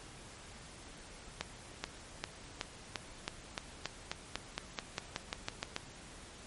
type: accelerating click train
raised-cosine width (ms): 0.2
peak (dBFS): -17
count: 18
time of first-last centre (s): 1.41-5.764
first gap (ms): 430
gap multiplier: 0.93
effects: pink hiss -52 dBFS RMS until 6.46 s + MP3 48 kbps